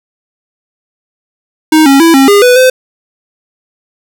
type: tone with pitch steps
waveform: square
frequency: 313 / 274.5 / 331.1 / 269.8 / 406.3 / 495.3 / 513 Hz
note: D#4 / C#4 / E4 / C#4 / G#4 / B4 / C5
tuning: +10 / -17 / +8 / -47 / -38 / +5 / -34 cents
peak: -3 dBFS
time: 1.72-2.7 s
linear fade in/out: 5 ms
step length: 140 ms
effects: none